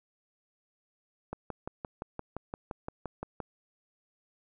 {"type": "click train", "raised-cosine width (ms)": 1, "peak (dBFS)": -22, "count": 13, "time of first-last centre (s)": [1.33, 3.403], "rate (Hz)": 5.79, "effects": []}